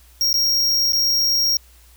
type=tone with dropouts; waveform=square; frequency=5588 Hz; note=F8; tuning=in tune; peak=-16 dBFS; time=0.21-1.57 s; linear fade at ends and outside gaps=1 ms; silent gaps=0.33-0.341 / 0.922-0.932 s; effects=added 60 Hz sine -48 dBFS peak until 1.96 s + white hiss -53 dBFS RMS until 1.96 s